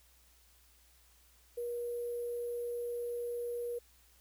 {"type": "tone with sample-and-hold", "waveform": "sine", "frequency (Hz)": 478.7, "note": "A#4", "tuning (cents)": 46, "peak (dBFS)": -35, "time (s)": [1.57, 3.79], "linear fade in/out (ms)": 10, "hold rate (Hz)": 11025, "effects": ["added 60 Hz sine -66 dBFS peak until 4.2 s", "white hiss -66 dBFS RMS until 4.2 s"]}